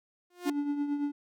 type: tone with exponential growth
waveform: sawtooth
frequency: 354.7 Hz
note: F4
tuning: 27 cents sharp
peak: -25 dBFS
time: 0.3-0.5 s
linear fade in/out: 5 ms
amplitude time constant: 42 ms
type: tone with tremolo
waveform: triangle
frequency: 288.6 Hz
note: D4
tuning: 30 cents flat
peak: -24 dBFS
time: 0.45-1.12 s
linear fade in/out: 20 ms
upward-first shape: triangle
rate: 8.9 Hz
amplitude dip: 60%
effects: none